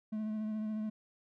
triangle tone with vibrato, 215.5 Hz, A3, 36 cents flat, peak -32 dBFS, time 0.12-0.9 s, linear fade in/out 10 ms, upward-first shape triangle, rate 14 Hz, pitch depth 26 cents each way, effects none

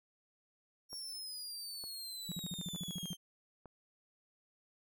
sawtooth exponential sweep, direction down, 5588 to 3136 Hz, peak -40 dBFS, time 0.89-3.17 s, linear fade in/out 50 ms
click train, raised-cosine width 1 ms, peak -38 dBFS, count 4, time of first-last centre 0.93-3.657 s, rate 1.1 Hz
sine tone bursts, 175.6 Hz, F3, 10 cents sharp, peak -38 dBFS, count 12, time 2.29-3.131 s, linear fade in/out 0 ms, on 27 ms, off 47 ms
effects none

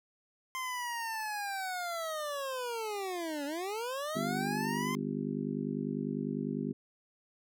25% pulse linear two-way sweep, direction down then up, 1046.5 to 277.2 to 1046.5 Hz, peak -31 dBFS, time 0.55-4.95 s, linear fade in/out 0 ms, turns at 3.45 s
harmonic tone, 50 Hz, G1, 35 cents sharp, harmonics 3 / 4 / 5 / 6 / 7 / 8, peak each -40 / -37 / -36 / -49 / -42 / -42 dBFS, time 4.15-6.73 s, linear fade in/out 10 ms
effects none

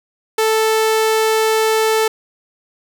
sawtooth tone, 440 Hz, A4, in tune, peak -9 dBFS, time 0.38-2.08 s, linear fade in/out 5 ms, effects none

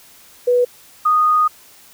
sine tone pair in turn, 490.9 / 1237 Hz, B4 / D#6, -10 / -10 cents, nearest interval octave + major third, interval 1600 cents, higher second, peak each -11 dBFS, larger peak neither, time 0.47-0.65 / 1.05-1.48 s, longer second, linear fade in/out 10 ms, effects white hiss -46 dBFS RMS until 1.93 s

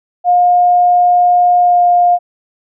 sine tone with pitch glide, 712 to 706.7 Hz, F5 to F5, +33 to +20 cents, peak -6 dBFS, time 0.24-2.19 s, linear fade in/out 50 ms, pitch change -13 cents, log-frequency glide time 1.6-1.82 s, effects none

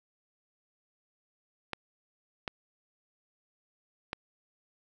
clicks, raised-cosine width 0.3 ms, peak -17 dBFS, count 3, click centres 1.733 / 2.478 / 4.131 s, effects none

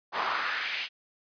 brown noise with high-pass filter sweep, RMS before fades -31 dBFS, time 0.12-0.89 s, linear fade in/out 50 ms, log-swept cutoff 860 to 2800 Hz, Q 2.3, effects resampled to 11025 Hz

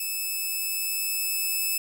5% pulse tone with level ramp, 2609 Hz, E7, 18 cents flat, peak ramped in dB -19 to -15 dBFS, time 0-1.78 s, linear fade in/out 5 ms, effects none

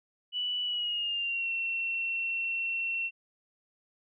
sine tone with pitch glide, 2960 to 2714 Hz, F#7 to E7, 0 to +50 cents, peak -29 dBFS, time 0.32-3.11 s, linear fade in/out 50 ms, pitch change -150 cents, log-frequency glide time 0.63-1.5 s, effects none

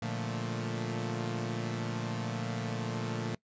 sawtooth chord, Bb major seventh, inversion none, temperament equal, 116.54 / 146.83 / 174.61 / 220 Hz, Bb2 / D3 / F3 / A3, 0 / 0 / 0 / 0 cents, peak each -32 / -38 / -36 / -35 dBFS, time 0.02-3.35 s, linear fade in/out 5 ms, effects noise-tail reverb RT60 0.1 s tail -22 dB re dry + resampled to 16000 Hz

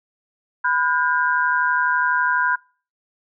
sine tone cluster, 997 / 1439 / 1591 Hz, B5 / F#6 / G6, +16 / -49 / +25 cents, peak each -21 dBFS, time 0.64-2.56 s, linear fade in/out 10 ms, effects noise-tail reverb RT60 0.4 s tail -26 dB re dry

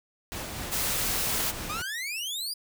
pink noise with tremolo, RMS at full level -35 dBFS, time 0.32-1.82 s, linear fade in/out 0 ms, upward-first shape sine, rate 4 Hz, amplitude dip 25%
white high-pass noise, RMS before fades -29 dBFS, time 0.71-1.52 s, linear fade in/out 20 ms, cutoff 380 Hz, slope 96 dB/octave
sawtooth exponential sweep, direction up, 1174.7 to 4968 Hz, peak -28 dBFS, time 1.69-2.54 s, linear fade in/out 10 ms
effects none

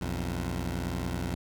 15% pulse tone pair together, 61.74 / 87.31 Hz, B1 / F2, 0 / 0 cents, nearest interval tritone, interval 600 cents, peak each -27 dBFS, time 0.01-1.35 s, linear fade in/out 5 ms, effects none

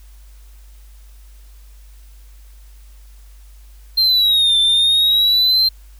triangle exponential two-way sweep, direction down then up, 4186 to 3539 to 4151 Hz, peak -10 dBFS, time 3.97-5.69 s, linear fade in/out 10 ms, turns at 4.59 s, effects added 50 Hz sine -39 dBFS peak until 5.99 s + white hiss -54 dBFS RMS until 5.99 s

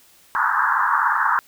pink band-pass noise, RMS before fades -19 dBFS, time 0.35-1.39 s, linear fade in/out 0 ms, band 870 to 1700 Hz, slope 96 dB/octave, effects white hiss -53 dBFS RMS until 1.47 s

